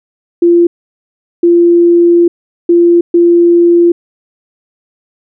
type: tone bursts at uneven times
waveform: sine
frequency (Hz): 344.2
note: F4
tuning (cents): -25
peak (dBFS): -3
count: 4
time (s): 0.42-0.67 / 1.43-2.28 / 2.69-3.01 / 3.14-3.92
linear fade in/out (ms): 5
effects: none